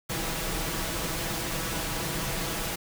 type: noise with comb filter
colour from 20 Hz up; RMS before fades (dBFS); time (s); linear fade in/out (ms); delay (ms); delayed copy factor
pink; -31; 0.09-2.76; 10; 6.1; +0.55
effects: none